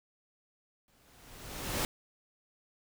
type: noise with exponential growth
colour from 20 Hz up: pink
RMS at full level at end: -30 dBFS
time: 0.88-1.85 s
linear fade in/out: 1 ms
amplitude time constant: 210 ms
effects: none